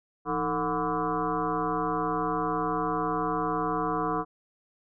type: tone with frequency modulation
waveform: sine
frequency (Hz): 731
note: F#5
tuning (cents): -21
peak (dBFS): -25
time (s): 0.25-4.25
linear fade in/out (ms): 50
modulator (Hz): 140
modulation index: 3.8
effects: none